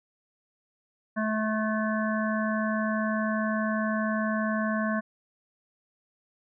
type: harmonic tone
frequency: 216.9 Hz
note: A3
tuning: 25 cents flat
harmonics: 1 / 3 / 5 / 7 / 8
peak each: -27 / -32 / -34 / -35 / -36 dBFS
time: 1.16-5.01 s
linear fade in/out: 20 ms
effects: none